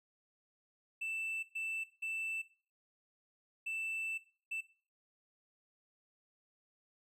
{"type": "tone bursts at uneven times", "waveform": "triangle", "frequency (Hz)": 2655, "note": "E7", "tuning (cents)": 12, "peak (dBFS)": -34, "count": 5, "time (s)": [[1.01, 1.43], [1.55, 1.84], [2.02, 2.42], [3.66, 4.18], [4.51, 4.61]], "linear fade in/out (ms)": 10, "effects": ["noise-tail reverb RT60 0.4 s tail -18 dB re dry", "tanh soft clip ceiling -30 dBFS"]}